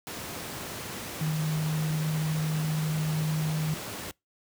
sine tone in noise, 155.56 Hz, D#3, in tune, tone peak -25 dBFS, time 1.21-3.74 s, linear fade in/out 0 ms, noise pink, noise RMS -37 dBFS, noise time 0.07-4.11 s, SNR +9 dB, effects noise-tail reverb RT60 0.2 s tail -25 dB re dry + high-pass 100 Hz 12 dB/octave

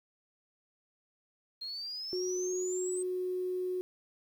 sine exponential sweep, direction up, 4186 to 8320 Hz, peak -37 dBFS, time 1.61-3.03 s, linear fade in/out 10 ms
sine tone, 366 Hz, F#4, 19 cents flat, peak -31 dBFS, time 2.13-3.81 s, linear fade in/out 0 ms
effects tanh soft clip ceiling -23 dBFS + 10-bit

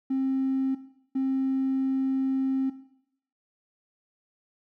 triangle tone bursts at uneven times, 265.9 Hz, C4, 28 cents sharp, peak -20 dBFS, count 2, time 0.1-0.75 / 1.15-2.7 s, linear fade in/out 10 ms, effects noise-tail reverb RT60 0.7 s tail -17 dB re dry + tanh soft clip ceiling -20 dBFS

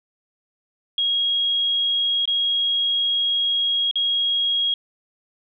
sine tone with dropouts, 3287 Hz, G#7, 19 cents flat, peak -18 dBFS, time 0.98-4.74 s, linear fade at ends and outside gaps 2 ms, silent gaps 2.255-2.276 / 3.912-3.956 s, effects none

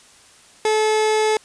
30% pulse tone, 432.3 Hz, A4, 31 cents flat, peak -13 dBFS, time 0.65-1.37 s, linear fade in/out 2 ms, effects white hiss -49 dBFS RMS until 1.44 s + resampled to 22050 Hz

